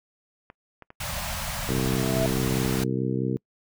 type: clicks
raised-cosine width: 0.5 ms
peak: -28 dBFS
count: 5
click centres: 0.501 / 0.823 / 0.904 / 1.033 / 1.216 s
type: band-stop noise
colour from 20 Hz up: pink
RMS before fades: -31 dBFS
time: 1-2.84 s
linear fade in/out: 5 ms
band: 220 to 540 Hz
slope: 96 dB/octave
type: tone with exponential growth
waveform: sine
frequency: 656 Hz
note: E5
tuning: 9 cents flat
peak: -22 dBFS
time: 1.57-2.26 s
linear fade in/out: 0 ms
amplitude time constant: 150 ms
type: harmonic tone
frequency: 64.7 Hz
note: C2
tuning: 19 cents flat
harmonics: 2 / 3 / 4 / 5 / 6 / 7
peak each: -28 / -30 / -31 / -32 / -33 / -33 dBFS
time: 1.69-3.37 s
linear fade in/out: 0 ms
effects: noise-tail reverb RT60 0.1 s tail -26 dB re dry